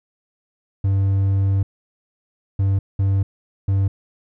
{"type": "tone bursts at uneven times", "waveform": "triangle", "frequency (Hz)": 97.6, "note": "G2", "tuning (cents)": -7, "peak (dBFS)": -13, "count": 4, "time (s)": [[0.84, 1.63], [2.59, 2.79], [2.99, 3.23], [3.68, 3.88]], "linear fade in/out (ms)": 5, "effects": []}